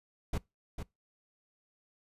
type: noise with echo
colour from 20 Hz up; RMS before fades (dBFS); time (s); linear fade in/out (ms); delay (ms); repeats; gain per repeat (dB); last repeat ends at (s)
brown; -31; 0.33-0.38; 5; 450; 1; -7; 0.83
effects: noise-tail reverb RT60 0.2 s tail -23 dB re dry + resampled to 32000 Hz